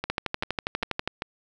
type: two click trains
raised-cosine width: 0.3 ms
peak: -10 / -13 dBFS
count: 13 / 4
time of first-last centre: 0.1-1.076 / 0.04-1.221 s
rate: 12.3 / 2.54 Hz
effects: none